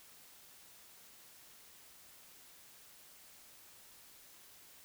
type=silence; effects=white hiss -59 dBFS RMS until 4.84 s